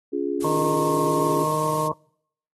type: chord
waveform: sine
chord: Db major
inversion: none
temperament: equal with one note detuned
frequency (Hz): 283.7 / 349.2 / 415.3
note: Db4 / F4 / Ab4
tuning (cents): +40 / 0 / 0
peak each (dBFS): -27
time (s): 0.12-1.45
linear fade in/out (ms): 20
type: noise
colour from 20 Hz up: blue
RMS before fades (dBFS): -35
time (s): 0.4-1.88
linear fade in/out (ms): 10
type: harmonic tone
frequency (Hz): 154.5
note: D#3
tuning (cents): -12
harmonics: 1 / 2 / 3 / 4 / 6 / 7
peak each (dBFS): -30 / -34 / -30 / -29 / -30 / -25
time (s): 0.44-1.92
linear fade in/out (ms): 5
effects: noise-tail reverb RT60 0.7 s tail -26 dB re dry + AAC 32 kbps